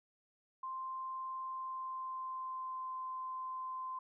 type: tone with pitch glide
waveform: sine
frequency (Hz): 1046.5 to 1036.3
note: C6 to C6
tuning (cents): 0 to -17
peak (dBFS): -39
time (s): 0.63-3.99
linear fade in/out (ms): 5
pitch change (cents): -17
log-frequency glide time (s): 1.46-2.96
effects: none